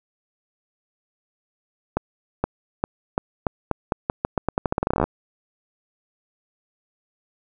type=accelerating click train; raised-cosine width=1 ms; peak=-6 dBFS; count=25; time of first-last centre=1.97-5.04 s; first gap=470 ms; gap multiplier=0.85; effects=none